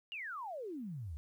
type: exponential sweep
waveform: sine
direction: down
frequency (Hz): 2910 to 68.3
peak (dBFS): -40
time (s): 0.12-1.17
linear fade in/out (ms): 0
effects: 12-bit